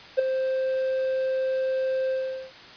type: tone with ADSR envelope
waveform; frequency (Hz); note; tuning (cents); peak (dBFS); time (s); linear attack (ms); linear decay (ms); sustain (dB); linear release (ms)
triangle; 524; C5; +2; -12; 0.17-2.52; 22; 7; -9; 410
effects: white hiss -45 dBFS RMS until 2.76 s + resampled to 11025 Hz